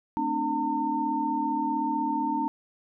sine tone cluster, 222.8 / 264.1 / 299.8 / 907 Hz, A3 / C4 / D4 / A#5, +22 / +16 / +36 / -48 cents, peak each -35 / -33 / -30 / -27 dBFS, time 0.17-2.48 s, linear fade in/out 0 ms, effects none

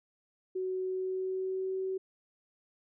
sine tone with pitch glide, 372.9 to 379 Hz, F#4 to F#4, +14 to +42 cents, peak -31 dBFS, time 0.55-1.98 s, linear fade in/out 10 ms, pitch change +28 cents, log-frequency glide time 0.83-1.77 s, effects none

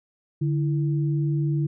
sine tone pair together, 146.83 / 330.2 Hz, D3 / E4, 0 / +3 cents, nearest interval octave + major second, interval 1403 cents, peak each -21 / -30 dBFS, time 0.41-1.67 s, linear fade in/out 10 ms, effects none

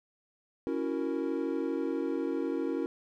triangle chord, F# dominant seventh, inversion second, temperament equal, 277.2 / 329.6 / 370 / 466.2 Hz, C#4 / E4 / F#4 / A#4, 0 / 0 / 0 / 0 cents, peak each -32 / -32 / -35 / -34 dBFS, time 0.67-2.86 s, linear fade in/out 0 ms, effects none

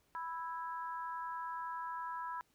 harmonic tone, 329.6 Hz, E4, in tune, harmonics 3 / 4 / 5, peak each -40 / -46 / -49 dBFS, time 0.15-2.41 s, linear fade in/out 0 ms, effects pink hiss -74 dBFS RMS until 2.54 s

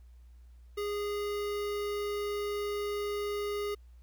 square tone with notch filter, 411.5 Hz, G#4, 16 cents flat, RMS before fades -34 dBFS, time 0.77-3.75 s, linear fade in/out 10 ms, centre 7800 Hz, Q 1.9, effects added 60 Hz sine -51 dBFS peak until 4.02 s + pink hiss -74 dBFS RMS until 4.02 s

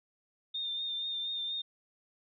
sine tone with vibrato, 3630 Hz, A#7, 47 cents flat, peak -33 dBFS, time 0.54-1.62 s, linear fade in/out 10 ms, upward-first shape triangle, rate 4.2 Hz, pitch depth 34 cents each way, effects none

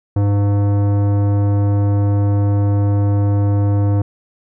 sine tone with tanh clipping, 101.3 Hz, G#2, 43 cents flat, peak -14 dBFS, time 0.16-4.02 s, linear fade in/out 5 ms, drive 16 dB, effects none

